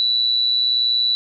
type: tone with amplitude modulation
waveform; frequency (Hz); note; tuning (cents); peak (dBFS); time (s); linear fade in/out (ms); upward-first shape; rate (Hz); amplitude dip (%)
sine; 3951; B7; 0; -13; 0-1.15; 0; sine; 121; 50
effects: none